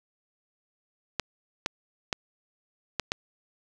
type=clicks; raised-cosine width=0.2 ms; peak=-9 dBFS; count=5; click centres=1.197 / 1.661 / 2.128 / 2.997 / 3.119 s; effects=none